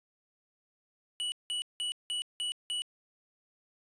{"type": "tone bursts", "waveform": "square", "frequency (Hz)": 2944, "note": "F#7", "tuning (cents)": -9, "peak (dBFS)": -32, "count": 6, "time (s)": [1.2, 2.82], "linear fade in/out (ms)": 0, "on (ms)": 120, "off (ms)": 180, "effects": ["resampled to 22050 Hz", "12-bit"]}